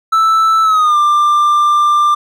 triangle tone with pitch glide, 1318.5 to 1188.3 Hz, E6 to D6, 0 to +20 cents, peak -6 dBFS, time 0.12-2.15 s, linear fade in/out 10 ms, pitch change -180 cents, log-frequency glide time 0.63-0.97 s, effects none

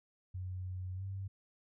sine tone with pitch glide, 92.1 to 96.79 Hz, F#2 to G2, -7 to -21 cents, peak -38 dBFS, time 0.34-1.28 s, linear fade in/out 10 ms, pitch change +86 cents, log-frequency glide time 0.95-1.03 s, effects none

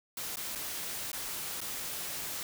white noise with dropouts, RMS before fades -38 dBFS, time 0.17-2.43 s, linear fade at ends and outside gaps 2 ms, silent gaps 0.358-0.369 / 0.552-0.556 / 1.117-1.13 / 1.606-1.614 s, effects none

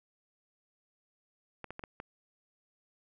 clicks, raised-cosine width 0.5 ms, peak -26 dBFS, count 5, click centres 1.643 / 1.706 / 1.794 / 1.838 / 2.001 s, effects none

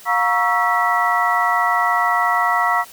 sine tone cluster, 712 / 941 / 1115 / 1324 / 1949 Hz, F5 / A#5 / C#6 / E6 / B6, +33 / +16 / +10 / +7 / -23 cents, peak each -21 dBFS, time 0.05-2.85 s, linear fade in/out 50 ms, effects white hiss -42 dBFS RMS until 2.92 s

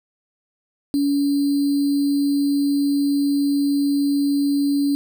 sine tone with sample-and-hold, 283.4 Hz, C#4, 38 cents sharp, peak -16 dBFS, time 0.94-4.95 s, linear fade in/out 0 ms, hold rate 4410 Hz, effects none

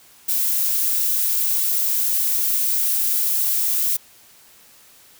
violet noise, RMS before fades -20 dBFS, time 0.28-3.97 s, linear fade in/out 10 ms, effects white hiss -50 dBFS RMS until 5.19 s

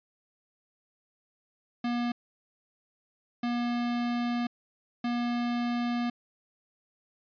square tone bursts at uneven times, 239.9 Hz, A#3, 50 cents sharp, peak -28 dBFS, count 3, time 1.84-2.12 / 3.43-4.47 / 5.04-6.1 s, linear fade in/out 5 ms, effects resampled to 11025 Hz

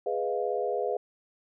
sine chord, F half-diminished seventh, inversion first, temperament equal, 415.3 / 493.9 / 622.3 / 698.5 Hz, Ab4 / Cb5 / Eb5 / F5, 0 / 0 / 0 / 0 cents, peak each -31 / -31 / -35 / -33 dBFS, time 0.06-0.97 s, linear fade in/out 5 ms, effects none

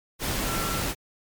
sine tone in noise, 1351 Hz, E6, 42 cents sharp, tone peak -32 dBFS, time 0.45-0.82 s, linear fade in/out 50 ms, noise pink, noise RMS -28 dBFS, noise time 0.19-0.95 s, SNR -7 dB, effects MP3 96 kbps

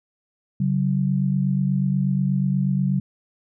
sine tone pair together, 139.8 / 188.07 Hz, C#3 / F#3, +15 / +29 cents, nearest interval perfect fourth, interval 514 cents, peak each -21 dBFS, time 0.6-3 s, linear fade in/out 5 ms, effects none

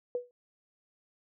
sine tone with exponential decay, 490 Hz, B4, 14 cents flat, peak -26 dBFS, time 0.15-0.31 s, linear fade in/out 1 ms, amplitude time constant 33 ms, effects none

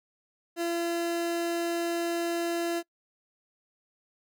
30% pulse tone, 340 Hz, F4, 46 cents flat, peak -25 dBFS, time 0.56-2.83 s, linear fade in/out 50 ms, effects noise-tail reverb RT60 0.1 s tail -25 dB re dry

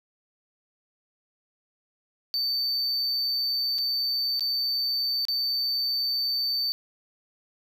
triangle tone with dropouts, 4564 Hz, C#8, 50 cents sharp, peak -23 dBFS, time 2.34-6.72 s, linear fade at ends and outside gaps 0 ms, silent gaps 3.783-3.787 / 4.395-4.407 / 5.252-5.284 s, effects none

